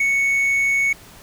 triangle tone, 2217 Hz, C#7, in tune, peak -14 dBFS, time 0-0.93 s, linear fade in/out 5 ms, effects pink hiss -44 dBFS RMS until 1.22 s

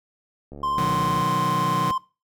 click train, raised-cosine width 2 ms, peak -26 dBFS, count 51, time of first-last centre 0.52-1.218 s, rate 71.6 Hz
triangle tone with vibrato, 1046.5 Hz, C6, in tune, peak -20 dBFS, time 0.63-1.98 s, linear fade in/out 5 ms, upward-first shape triangle, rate 20 Hz, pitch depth 22 cents each way
sawtooth chord, B major, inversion none, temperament just, 123.47 / 154.34 / 185.21 Hz, B2 / D#3 / F#3, 0 / -14 / +2 cents, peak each -27 / -23 / -24 dBFS, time 0.78-1.91 s, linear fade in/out 0 ms
effects noise-tail reverb RT60 0.3 s tail -20 dB re dry

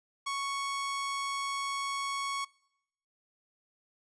sawtooth tone, 1108.7 Hz, C#6, in tune, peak -28 dBFS, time 0.26-2.45 s, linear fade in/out 10 ms, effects noise-tail reverb RT60 0.8 s tail -24 dB re dry + resampled to 22050 Hz

